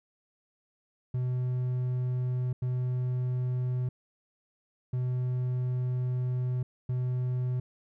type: tone bursts at uneven times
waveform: triangle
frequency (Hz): 125.8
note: B2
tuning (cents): +32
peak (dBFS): -25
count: 4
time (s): 1.14-2.53 / 2.62-3.89 / 4.93-6.63 / 6.89-7.6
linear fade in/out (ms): 5
effects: none